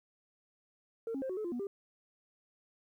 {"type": "tone with pitch steps", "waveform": "sine", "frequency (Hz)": [455.8, 271.2, 527, 370.7, 429.8, 346.4, 242.9, 397.2], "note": ["A#4", "C#4", "C5", "F#4", "A4", "F4", "B3", "G4"], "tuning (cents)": [-39, -38, 12, 3, -41, -14, -29, 23], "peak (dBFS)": -33, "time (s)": [1.07, 1.67], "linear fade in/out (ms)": 2, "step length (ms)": 75, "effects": ["tanh soft clip ceiling -32 dBFS", "12-bit"]}